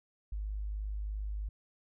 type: tone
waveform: sine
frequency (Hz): 51.5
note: G#1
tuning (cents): -14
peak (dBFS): -34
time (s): 0.32-1.49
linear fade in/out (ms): 5
effects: none